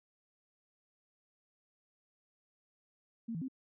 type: tone with pitch steps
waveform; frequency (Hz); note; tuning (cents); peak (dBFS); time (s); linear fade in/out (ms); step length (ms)
sine; 229.1 / 163.4 / 263; A#3 / E3 / C4; -30 / -15 / +9; -36; 3.28-3.484; 10; 68
effects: none